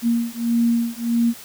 sine beating tone pair, 233.1 / 234.7 Hz, A#3 / A#3, 0 / +12 cents, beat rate 1.6 Hz, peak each -20 dBFS, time 0.02-1.34 s, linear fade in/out 50 ms, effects white hiss -40 dBFS RMS until 1.44 s

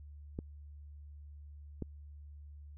clicks, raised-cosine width 3 ms, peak -25 dBFS, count 2, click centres 0.389 / 1.823 s, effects added 73 Hz sine -48 dBFS peak until 2.77 s

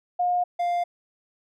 sine / triangle tone pair in turn, 714 / 699.7 Hz, F5 / F5, +38 / +3 cents, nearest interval unison, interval 35 cents, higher first, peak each -20 dBFS, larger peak neither, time 0.19-0.44 / 0.59-0.84 s, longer neither, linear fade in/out 10 ms, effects none

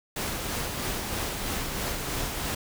pink noise with tremolo, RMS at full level -30 dBFS, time 0.16-2.55 s, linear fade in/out 5 ms, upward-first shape sine, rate 3.1 Hz, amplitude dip 30%, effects none

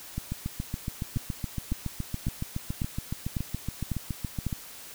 two click trains, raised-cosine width 5 ms, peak -16 / -18 dBFS, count 7 / 32, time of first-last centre 1.17-4.467 / 0.18-4.528 s, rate 1.82 / 7.13 Hz, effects white hiss -45 dBFS RMS until 4.94 s

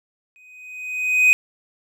triangle tone with exponential growth, 2503 Hz, D#7, 10 cents sharp, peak -7 dBFS, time 0.36-1.33 s, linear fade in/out 0 ms, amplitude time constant 210 ms, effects none

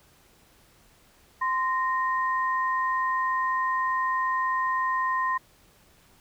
sine tone pair together, 1038 / 1854.7 Hz, C6 / A#6, -14 / -9 cents, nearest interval minor seventh, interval 1005 cents, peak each -24 / -30 dBFS, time 1.41-5.38 s, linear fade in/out 10 ms, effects pink hiss -59 dBFS RMS until 6.2 s

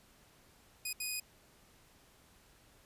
10% pulse tone bursts at uneven times, 2489 Hz, D#7, in tune, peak -27 dBFS, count 2, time 0.85-0.93 / 1-1.2 s, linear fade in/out 5 ms, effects pink hiss -64 dBFS RMS until 2.85 s + resampled to 32000 Hz

